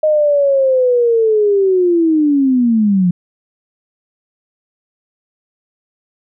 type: linear sweep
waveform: sine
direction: down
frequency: 622.3 to 172.4 Hz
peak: -9 dBFS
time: 0.03-3.11 s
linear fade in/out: 5 ms
effects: none